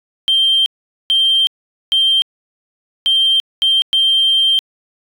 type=tone bursts at uneven times; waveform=triangle; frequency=3155 Hz; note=G7; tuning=10 cents sharp; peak=-7 dBFS; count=6; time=0.28-0.66 / 1.1-1.47 / 1.92-2.22 / 3.06-3.4 / 3.62-3.82 / 3.93-4.59 s; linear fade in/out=0 ms; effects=tanh soft clip ceiling -7 dBFS